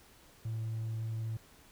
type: tone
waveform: triangle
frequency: 111.8 Hz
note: A2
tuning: 28 cents sharp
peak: -31 dBFS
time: 0.45-1.37 s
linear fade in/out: 5 ms
effects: tanh soft clip ceiling -29 dBFS + pink hiss -60 dBFS RMS until 1.71 s